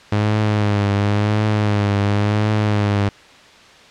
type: tone with vibrato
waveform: sawtooth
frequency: 103.83 Hz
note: G#2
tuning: in tune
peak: -11 dBFS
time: 0.12-3.09 s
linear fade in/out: 5 ms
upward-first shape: triangle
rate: 0.94 Hz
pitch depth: 58 cents each way
effects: white hiss -44 dBFS RMS until 3.9 s + low-pass 4000 Hz 12 dB/octave